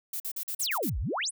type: noise bursts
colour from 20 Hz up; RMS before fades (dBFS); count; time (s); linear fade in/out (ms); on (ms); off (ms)
violet; -34; 7; 0.13-0.897; 5; 71; 45
type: exponential two-way sweep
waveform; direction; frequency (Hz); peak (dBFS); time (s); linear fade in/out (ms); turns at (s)
sine; down then up; 11300 to 46.25 to 11300; -28; 0.59-1.31; 20; 0.99
effects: none